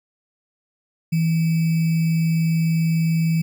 sine tone with sample-and-hold, 163.4 Hz, E3, 15 cents flat, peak -16 dBFS, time 1.12-3.42 s, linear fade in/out 10 ms, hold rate 2450 Hz, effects none

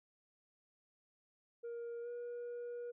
sine tone with pitch glide, 470 to 480.2 Hz, A#4 to B4, +14 to -49 cents, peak -39 dBFS, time 1.63-2.92 s, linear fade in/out 20 ms, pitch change +37 cents, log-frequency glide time 2.02-2.08 s, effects tanh soft clip ceiling -41 dBFS

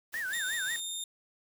white noise with tremolo, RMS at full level -45 dBFS, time 0.12-0.81 s, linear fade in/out 20 ms, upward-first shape sine, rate 5.5 Hz, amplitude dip 40%
sine tone with vibrato, 1688 Hz, G#6, 28 cents sharp, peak -32 dBFS, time 0.14-0.76 s, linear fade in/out 0 ms, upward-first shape sine, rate 5.5 Hz, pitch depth 220 cents each way
20% pulse tone, 3644 Hz, A#7, 40 cents flat, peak -29 dBFS, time 0.33-1.04 s, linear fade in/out 2 ms
effects none

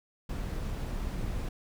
brown noise, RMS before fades -34 dBFS, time 0.29-1.49 s, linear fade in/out 5 ms, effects none

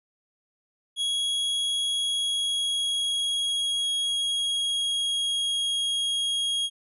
45% pulse tone with pitch glide, 3322 to 3280 Hz, G#7 to G#7, 0 to -22 cents, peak -24 dBFS, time 0.96-6.7 s, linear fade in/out 50 ms, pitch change -22 cents, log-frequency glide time 1.9-5.81 s, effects resampled to 24000 Hz

